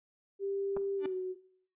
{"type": "tone with pitch glide", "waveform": "sine", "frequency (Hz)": [395, 370.7], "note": ["G4", "F#4"], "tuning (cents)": [13, 3], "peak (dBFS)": -32, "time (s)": [0.39, 1.36], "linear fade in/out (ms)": 50, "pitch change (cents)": -110, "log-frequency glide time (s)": [0.96, 1.14]}
{"type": "clicks", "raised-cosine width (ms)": 1, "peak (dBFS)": -27, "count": 2, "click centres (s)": [0.766, 0.771]}
{"type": "tone with exponential growth", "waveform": "45% pulse", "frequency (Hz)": 293.7, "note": "D4", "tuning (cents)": 0, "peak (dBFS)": -33, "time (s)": [0.98, 1.06], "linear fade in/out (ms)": 2, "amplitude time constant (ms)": 17}
{"effects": ["noise-tail reverb RT60 0.6 s tail -17 dB re dry", "resampled to 8000 Hz"]}